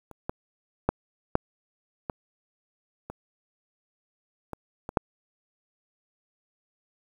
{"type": "clicks", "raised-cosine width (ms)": 1, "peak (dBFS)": [-30, -15, -7, -6, -16, -22, -20, -20, -6], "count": 9, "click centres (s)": [0.113, 0.295, 0.89, 1.354, 2.098, 3.1, 4.533, 4.891, 4.972], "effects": ["8-bit"]}